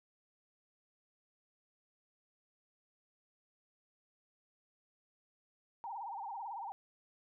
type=tone with vibrato; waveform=sine; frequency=861 Hz; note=A5; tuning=38 cents flat; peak=-40 dBFS; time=5.84-6.72 s; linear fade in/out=0 ms; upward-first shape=sine; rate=18 Hz; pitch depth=180 cents each way; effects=none